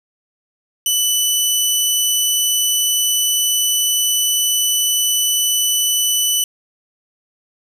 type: tone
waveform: 15% pulse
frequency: 2983 Hz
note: F#7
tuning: 13 cents sharp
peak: -7 dBFS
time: 0.86-6.44 s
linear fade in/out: 2 ms
effects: 7-bit